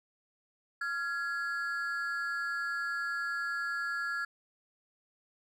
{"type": "ring-modulated tone", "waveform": "triangle", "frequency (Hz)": 1530, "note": "G6", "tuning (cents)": -42, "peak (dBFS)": -27, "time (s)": [0.81, 4.25], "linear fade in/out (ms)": 5, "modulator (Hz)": 145, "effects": []}